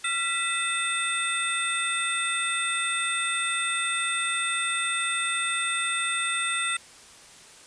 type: tone cluster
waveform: sine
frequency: 1366 / 1970 / 2612 / 3586 / 8530 Hz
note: F6 / B6 / E7 / A7 / C9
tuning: -39 / -5 / -17 / +32 / +32 cents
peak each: -31 dBFS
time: 0.04-6.77 s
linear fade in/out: 5 ms
effects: white hiss -49 dBFS RMS until 7.66 s + resampled to 22050 Hz